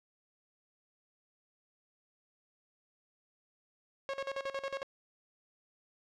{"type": "tone with tremolo", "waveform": "sawtooth", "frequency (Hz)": 546, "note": "C#5", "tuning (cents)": -26, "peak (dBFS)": -30, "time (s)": [4.09, 4.83], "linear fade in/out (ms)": 0, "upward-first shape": "square", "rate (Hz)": 11, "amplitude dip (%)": 80, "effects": ["low-pass 4000 Hz 12 dB/octave"]}